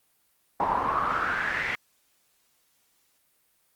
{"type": "noise with band-pass filter sweep", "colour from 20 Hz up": "brown", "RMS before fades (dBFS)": -27, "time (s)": [0.6, 1.75], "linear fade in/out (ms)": 0, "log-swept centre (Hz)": [870, 2100], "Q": 5.8, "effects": ["white hiss -68 dBFS RMS until 3.75 s", "Opus 32 kbps"]}